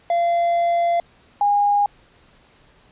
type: tone pair in turn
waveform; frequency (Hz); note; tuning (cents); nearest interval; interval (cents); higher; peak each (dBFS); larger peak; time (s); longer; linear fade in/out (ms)
triangle / sine; 687 / 817; F5 / G#5; -29 / -29; minor third; 300; second; -14; neither; 0.1-1 / 1.41-1.86; first; 2
effects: pink hiss -54 dBFS RMS until 2.91 s + resampled to 8000 Hz